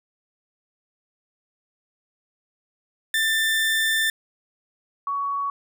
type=tone pair in turn; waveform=30% pulse / sine; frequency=1781 / 1122 Hz; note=A6 / C#6; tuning=+21 / +21 cents; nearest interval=minor sixth; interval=800 cents; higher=first; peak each=-17 / -23 dBFS; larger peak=first; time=3.14-4.1 / 5.07-5.5 s; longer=first; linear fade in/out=2 ms; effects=none